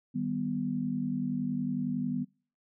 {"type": "chord", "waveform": "sine", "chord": "Eb augmented", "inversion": "none", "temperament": "equal", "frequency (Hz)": [155.56, 196, 246.9], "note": ["Eb3", "G3", "B3"], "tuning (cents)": [0, 0, 0], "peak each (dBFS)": [-36, -35, -31], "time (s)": [0.14, 2.25], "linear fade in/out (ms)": 20, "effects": ["noise-tail reverb RT60 0.4 s tail -24 dB re dry"]}